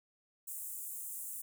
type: high-pass noise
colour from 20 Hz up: pink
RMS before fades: -43 dBFS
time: 0.47-1.42 s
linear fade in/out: 10 ms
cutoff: 7700 Hz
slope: 48 dB/octave
effects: none